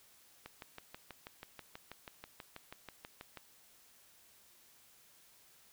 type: click train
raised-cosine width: 0.3 ms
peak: -30 dBFS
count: 19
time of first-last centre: 0.46-3.373 s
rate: 6.18 Hz
effects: white hiss -64 dBFS RMS until 5.72 s